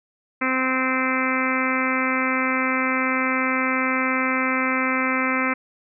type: harmonic tone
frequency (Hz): 259.6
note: C4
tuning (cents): -13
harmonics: 1 / 2 / 3 / 4 / 5 / 6 / 7 / 8 / 9 / 10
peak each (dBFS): -25 / -30 / -36 / -29 / -27 / -30 / -32 / -26 / -29 / -36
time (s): 0.41-5.54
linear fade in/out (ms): 10
effects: none